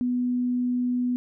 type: tone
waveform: sine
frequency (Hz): 247.2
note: B3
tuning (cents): +2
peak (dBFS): -22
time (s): 0.01-1.16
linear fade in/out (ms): 0
effects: none